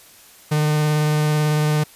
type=tone with vibrato; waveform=45% pulse; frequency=151.4 Hz; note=D#3; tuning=47 cents flat; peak=-16 dBFS; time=0.51-1.84 s; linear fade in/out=10 ms; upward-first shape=sine; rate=18 Hz; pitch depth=11 cents each way; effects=white hiss -47 dBFS RMS until 1.95 s + resampled to 32000 Hz